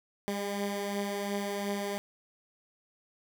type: beating tone pair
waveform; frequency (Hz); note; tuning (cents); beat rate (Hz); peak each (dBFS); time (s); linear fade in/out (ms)
15% pulse; 201.2 / 204; G3 / G#3; +45 / -31; 2.8; -26 / -33; 0.28-1.98; 0
effects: none